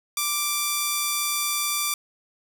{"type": "tone", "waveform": "5% pulse", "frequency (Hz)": 1174.7, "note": "D6", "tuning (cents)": 0, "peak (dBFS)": -11, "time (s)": [0.17, 1.94], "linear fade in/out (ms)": 2, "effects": []}